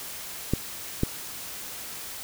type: clicks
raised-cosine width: 3 ms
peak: -9 dBFS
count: 2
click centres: 0.536 / 1.034 s
effects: white hiss -38 dBFS RMS until 2.23 s